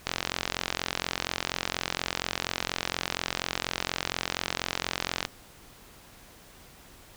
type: click train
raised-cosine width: 0.2 ms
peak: -9 dBFS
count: 230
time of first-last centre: 0.07-5.251 s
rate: 44.2 Hz
effects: pink hiss -52 dBFS RMS until 7.16 s